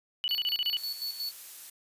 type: tone bursts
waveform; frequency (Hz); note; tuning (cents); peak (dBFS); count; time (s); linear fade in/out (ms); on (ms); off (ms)
sine; 2960; F#7; 0; -26; 8; 0.24-0.769; 0; 39; 31
type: tone with tremolo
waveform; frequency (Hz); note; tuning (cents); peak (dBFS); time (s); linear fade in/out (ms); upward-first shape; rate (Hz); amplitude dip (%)
square; 4435; C#8; 0; -32; 0.29-1.31; 0; square; 5.5; 65
type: noise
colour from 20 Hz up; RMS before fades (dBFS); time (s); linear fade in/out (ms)
blue; -44; 0.77-1.7; 5
effects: resampled to 32000 Hz